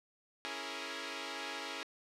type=chord; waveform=5% pulse; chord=A# half-diminished seventh; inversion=first; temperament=equal; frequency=277.2 / 329.6 / 415.3 / 466.2 Hz; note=C#4 / E4 / G#4 / A#4; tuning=0 / 0 / 0 / 0 cents; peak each=-34 dBFS; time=0.45-1.83 s; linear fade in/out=0 ms; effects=low-pass 7000 Hz 12 dB/octave